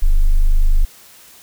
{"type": "tone", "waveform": "sine", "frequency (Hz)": 25.24, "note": "G#0", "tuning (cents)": -48, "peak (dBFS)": -5, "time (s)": [0.02, 0.85], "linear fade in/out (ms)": 10, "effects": ["tanh soft clip ceiling -7 dBFS", "white hiss -44 dBFS RMS until 1.42 s"]}